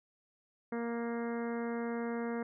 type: harmonic tone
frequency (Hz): 234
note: A#3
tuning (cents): +7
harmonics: 1 / 2 / 3 / 4 / 5 / 6 / 7 / 8 / 9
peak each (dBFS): -36 / -38 / -46 / -48 / -50 / -50 / -51 / -53 / -54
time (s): 0.72-2.43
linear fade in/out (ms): 5
effects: none